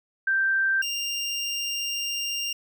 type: tone pair in turn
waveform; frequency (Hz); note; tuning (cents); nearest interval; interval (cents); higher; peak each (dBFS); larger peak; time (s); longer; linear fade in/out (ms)
sine / 25% pulse; 1568 / 2794; G6 / F7; 0 / 0; minor seventh; 1000; second; -20 / -23; first; 0.27-0.82 / 0.82-2.53; second; 5
effects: none